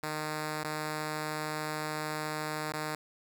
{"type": "tone with dropouts", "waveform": "5% pulse", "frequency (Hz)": 153.6, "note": "D#3", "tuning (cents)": -22, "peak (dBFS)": -22, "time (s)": [0.03, 2.95], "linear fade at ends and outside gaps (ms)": 2, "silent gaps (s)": [[0.636, 0.646], [2.723, 2.737]], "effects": []}